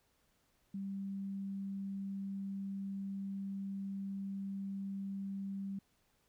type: tone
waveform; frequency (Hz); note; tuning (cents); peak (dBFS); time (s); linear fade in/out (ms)
sine; 196; G3; 0; -38; 0.74-5.79; 5
effects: pink hiss -75 dBFS RMS until 6.28 s